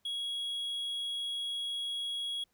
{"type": "tone", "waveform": "triangle", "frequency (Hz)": 3322, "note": "G#7", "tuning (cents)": 0, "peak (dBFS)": -32, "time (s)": [0.05, 2.44], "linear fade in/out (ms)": 5, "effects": ["pink hiss -75 dBFS RMS until 2.53 s"]}